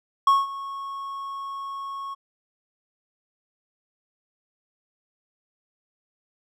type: tone with ADSR envelope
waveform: triangle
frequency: 1100 Hz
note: C#6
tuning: 14 cents flat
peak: -11 dBFS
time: 0.27-2.15 s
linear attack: 4 ms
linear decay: 190 ms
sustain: -18 dB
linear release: 19 ms
effects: none